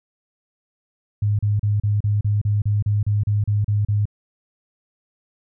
sine tone bursts, 103.83 Hz, G#2, in tune, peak -16 dBFS, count 14, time 1.22-4.055 s, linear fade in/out 5 ms, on 170 ms, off 35 ms, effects none

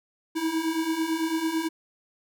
square beating tone pair, 316.9 / 325.9 Hz, D#4 / E4, +32 / -20 cents, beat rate 9 Hz, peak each -31 / -27 dBFS, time 0.35-1.69 s, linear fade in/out 20 ms, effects none

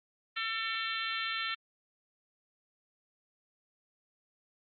harmonic tone with a mistuned harmonic, 448.7 Hz, A4, 34 cents sharp, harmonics 3 / 4 / 5 / 6 / 7 / 8 / 9, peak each -38 / -39 / -40 / -41 / -41 / -42 / -43 dBFS, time 0.36-1.55 s, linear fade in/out 10 ms, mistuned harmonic 8, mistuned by -32 cents, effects Opus 32 kbps

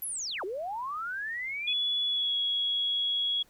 sine linear two-way sweep, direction down then up, 11840 to 346.9 to 2540 Hz, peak -32 dBFS, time 0.02-1.73 s, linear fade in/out 2 ms, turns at 0.44 s
sine tone with pitch glide, 3409 to 3335 Hz, G#7 to G#7, +45 to +7 cents, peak -26 dBFS, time 1.67-3.43 s, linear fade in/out 10 ms, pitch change -38 cents, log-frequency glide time 2.06-2.36 s
effects pink hiss -63 dBFS RMS until 3.49 s

